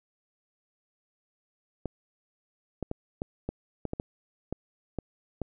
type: clicks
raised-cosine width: 2 ms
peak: -18 dBFS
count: 11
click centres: 1.857 / 2.827 / 2.914 / 3.219 / 3.49 / 3.853 / 3.934 / 3.999 / 4.526 / 4.987 / 5.417 s
effects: none